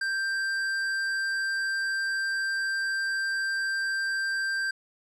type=tone with tanh clipping; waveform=sine; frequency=1576 Hz; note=G6; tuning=9 cents sharp; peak=-28 dBFS; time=0.01-4.71 s; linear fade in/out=5 ms; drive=12 dB; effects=resampled to 24000 Hz